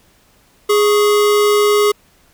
square tone pair together, 415.3 / 1108.7 Hz, G#4 / C#6, 0 / 0 cents, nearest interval octave + perfect fourth, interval 1700 cents, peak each -11 / -22 dBFS, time 0.69-1.92 s, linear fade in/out 10 ms, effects pink hiss -53 dBFS RMS until 2.33 s

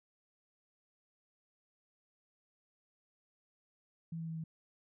sine tone with pitch steps, 164.81 / 163.48 / 162.17 / 160.86 Hz, E3 / E3 / E3 / E3, 0 / -14 / -28 / -42 cents, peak -38 dBFS, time 4.12-4.44 s, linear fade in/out 5 ms, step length 80 ms, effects none

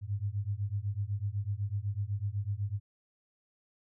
sine beating tone pair, 97.7 / 105.7 Hz, G2 / G#2, -5 / +31 cents, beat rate 8 Hz, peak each -34 / -34 dBFS, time 0.01-2.8 s, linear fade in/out 50 ms, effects none

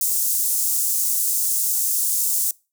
pink high-pass noise, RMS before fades -21 dBFS, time 0.01-2.51 s, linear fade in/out 2 ms, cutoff 7300 Hz, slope 24 dB/octave, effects noise-tail reverb RT60 0.3 s tail -24 dB re dry

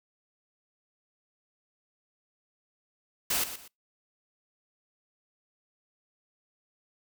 white noise with echo, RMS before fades -28 dBFS, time 3.3-3.44 s, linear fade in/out 5 ms, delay 120 ms, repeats 2, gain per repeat -11 dB, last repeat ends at 3.68 s, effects noise-tail reverb RT60 0.2 s tail -26 dB re dry

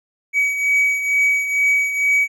triangle beating tone pair, 2269 / 2271.2 Hz, C#7 / C#7, +40 / +41 cents, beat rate 2.2 Hz, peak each -14 / -21 dBFS, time 0.33-2.28 s, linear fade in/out 50 ms, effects none

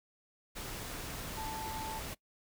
sine tone in noise, 880 Hz, A5, in tune, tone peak -40 dBFS, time 1.36-2 s, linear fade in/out 20 ms, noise pink, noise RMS -42 dBFS, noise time 0.55-2.15 s, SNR -1 dB, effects noise-tail reverb RT60 0.1 s tail -21 dB re dry

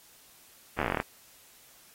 slowing click train, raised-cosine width 0.5 ms, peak -13 dBFS, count 12, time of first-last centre 0.79-1.001 s, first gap 12 ms, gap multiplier 1.09, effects white hiss -57 dBFS RMS until 1.94 s + AAC 48 kbps

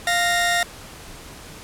sawtooth tone pair together, 698.5 / 1853.5 Hz, F5 / A#6, 0 / -10 cents, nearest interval octave + perfect fourth, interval 1690 cents, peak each -17 dBFS, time 0.07-0.63 s, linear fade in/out 2 ms, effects pink hiss -40 dBFS RMS until 1.63 s + low-pass 12000 Hz 12 dB/octave

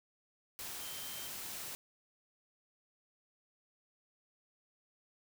sine tone in noise, 3136 Hz, G7, in tune, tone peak -51 dBFS, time 0.81-1.28 s, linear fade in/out 0 ms, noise white, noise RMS -44 dBFS, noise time 0.59-1.75 s, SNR -10 dB, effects none

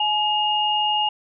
sine tone pair together, 846.1 / 2846 Hz, G#5 / F7, +32 / +32 cents, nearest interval octave + major sixth, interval 2100 cents, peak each -21 dBFS, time 0-1.09 s, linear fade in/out 5 ms, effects none

